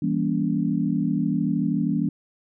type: chord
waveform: sine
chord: E diminished seventh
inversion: none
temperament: just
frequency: 164.81 / 197.78 / 237.3 / 284.8 Hz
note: E3 / G3 / Bb3 / Db4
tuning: 0 / +16 / +31 / +47 cents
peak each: -26 dBFS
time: 0.02-2.09 s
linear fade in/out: 5 ms
effects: none